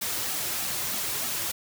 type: noise with flanger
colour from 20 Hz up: white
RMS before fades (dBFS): -30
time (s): 0.01-1.52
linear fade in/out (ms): 10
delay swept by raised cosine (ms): 1.9 to 4.6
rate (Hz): 3.2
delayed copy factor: -0.6
effects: none